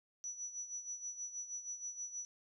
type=tone with tremolo; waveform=sine; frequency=5910 Hz; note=F#8; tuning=3 cents flat; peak=-39 dBFS; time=0.24-2.25 s; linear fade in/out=0 ms; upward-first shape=sine; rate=6.3 Hz; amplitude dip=70%; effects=none